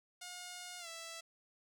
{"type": "tone with pitch glide", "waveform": "5% pulse", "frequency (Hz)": [717, 661.3], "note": ["F5", "E5"], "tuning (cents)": [45, 5], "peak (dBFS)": -34, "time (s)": [0.21, 1.21], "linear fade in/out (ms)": 10, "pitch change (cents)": -140, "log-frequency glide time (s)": [0.79, 0.88], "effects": []}